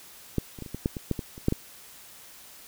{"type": "clicks", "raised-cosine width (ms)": 3, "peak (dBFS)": [-11, -28, -23, -28, -20, -11, -20, -12, -18, -29, -8, -12], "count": 12, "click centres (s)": [0.383, 0.588, 0.623, 0.662, 0.746, 0.859, 0.968, 1.113, 1.192, 1.379, 1.484, 1.524], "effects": ["white hiss -49 dBFS RMS until 2.67 s"]}